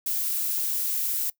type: noise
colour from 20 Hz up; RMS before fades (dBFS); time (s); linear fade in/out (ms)
violet; -27; 0.06-1.3; 5
effects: noise-tail reverb RT60 0.1 s tail -21 dB re dry